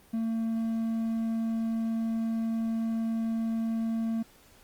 triangle tone, 225.9 Hz, A3, 46 cents sharp, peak -25 dBFS, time 0.13-4.23 s, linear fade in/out 10 ms, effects pink hiss -58 dBFS RMS until 4.63 s + Opus 32 kbps

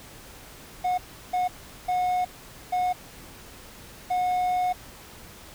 triangle tone bursts at uneven times, 727 Hz, F#5, 31 cents flat, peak -20 dBFS, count 5, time 0.84-0.98 / 1.33-1.48 / 1.88-2.25 / 2.72-2.93 / 4.1-4.73 s, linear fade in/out 10 ms, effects pink hiss -46 dBFS RMS until 5.54 s

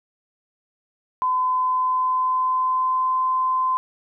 sine tone with pitch glide, 1017 to 1031.2 Hz, C6 to C6, -50 to -26 cents, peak -18 dBFS, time 1.22-3.77 s, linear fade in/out 0 ms, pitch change +24 cents, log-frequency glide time 1.46-3.2 s, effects none

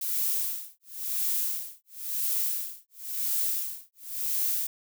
violet noise with tremolo, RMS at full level -27 dBFS, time 0.01-4.67 s, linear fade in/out 5 ms, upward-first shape sine, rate 0.96 Hz, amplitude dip 100%, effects none

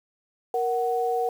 sine tone pair together, 468.3 / 744 Hz, A#4 / F#5, +8 / +9 cents, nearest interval minor sixth, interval 801 cents, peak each -25 dBFS, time 0.54-1.29 s, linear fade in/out 2 ms, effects 8-bit

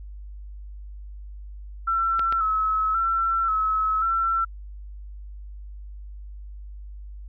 sine tone with vibrato, 1318.5 Hz, E6, in tune, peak -20 dBFS, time 1.87-4.45 s, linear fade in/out 10 ms, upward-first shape square, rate 0.93 Hz, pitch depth 36 cents each way
clicks, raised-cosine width 0.3 ms, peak -16 dBFS, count 2, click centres 2.194 / 2.325 s
effects added 50 Hz sine -36 dBFS peak until 7.28 s

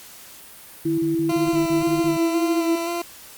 sine tone, 329.6 Hz, E4, in tune, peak -19 dBFS, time 0.85-2.76 s, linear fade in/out 10 ms
sine tone bursts, 152.6 Hz, D#3, 33 cents flat, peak -28 dBFS, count 8, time 0.85-2.17 s, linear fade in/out 2 ms, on 130 ms, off 40 ms
20% pulse tone with vibrato, 339.6 Hz, F4, 48 cents flat, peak -19 dBFS, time 1.29-3.02 s, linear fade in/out 5 ms, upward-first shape square, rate 1.9 Hz, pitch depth 19 cents each way
effects white hiss -43 dBFS RMS until 3.37 s + Opus 48 kbps

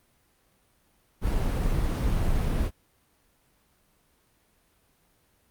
brown noise, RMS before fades -25 dBFS, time 1.21-2.71 s, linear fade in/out 50 ms, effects pink hiss -66 dBFS RMS until 5.5 s + Opus 32 kbps

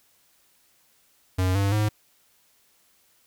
square tone with pitch steps, 92.5 / 99.14 / 106.25 Hz, F#2 / G2 / G#2, 0 / +20 / +40 cents, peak -21 dBFS, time 1.38-1.89 s, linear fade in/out 10 ms, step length 170 ms, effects white hiss -63 dBFS RMS until 3.26 s

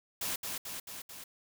white noise with echo, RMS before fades -35 dBFS, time 0.21-0.36 s, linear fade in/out 5 ms, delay 220 ms, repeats 4, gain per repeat -3 dB, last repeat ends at 1.24 s, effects none

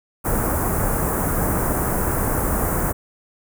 pink band-stop noise, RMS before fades -21 dBFS, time 0.24-2.93 s, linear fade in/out 20 ms, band 1500 to 9100 Hz, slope 24 dB/octave, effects none

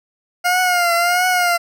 20% pulse tone with vibrato, 708 Hz, F5, 23 cents sharp, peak -9 dBFS, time 0.44-1.58 s, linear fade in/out 20 ms, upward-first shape triangle, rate 1.5 Hz, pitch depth 74 cents each way, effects none

